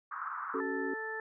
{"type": "band-pass noise", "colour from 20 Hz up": "pink", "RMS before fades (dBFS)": -39, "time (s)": [0.11, 0.61], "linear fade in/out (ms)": 10, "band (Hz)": [1100, 1400], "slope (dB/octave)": 48}
{"type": "chord", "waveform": "sine", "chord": "F# minor", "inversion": "second", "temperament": "equal with one note detuned", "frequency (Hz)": [277.2, 378.6, 440], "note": ["C#4", "F#4", "A4"], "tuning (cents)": [0, 40, 0], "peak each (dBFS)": [-37, -37, -35], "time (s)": [0.54, 0.94], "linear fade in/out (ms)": 5}
{"type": "harmonic tone", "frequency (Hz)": 440, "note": "A4", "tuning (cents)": 0, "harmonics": [1, 2, 3, 4], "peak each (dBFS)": [-41, -44, -48, -38], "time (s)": [0.6, 1.2], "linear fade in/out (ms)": 2}
{"effects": []}